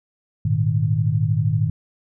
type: chord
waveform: sine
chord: Ab suspended second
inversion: none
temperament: equal with one note detuned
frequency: 103.83 / 116.54 / 153.42 Hz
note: Ab2 / Bb2 / Eb3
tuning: 0 / 0 / -24 cents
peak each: -21 dBFS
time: 0.45-1.7 s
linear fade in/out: 5 ms
effects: none